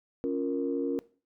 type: chord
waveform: sine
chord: Bb minor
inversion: first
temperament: equal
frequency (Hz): 277.2 / 349.2 / 466.2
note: Db4 / F4 / Bb4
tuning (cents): 0 / 0 / 0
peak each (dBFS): -30 / -33 / -31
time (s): 0.24-0.99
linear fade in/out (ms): 0
effects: noise-tail reverb RT60 0.4 s tail -20 dB re dry + tanh soft clip ceiling -18 dBFS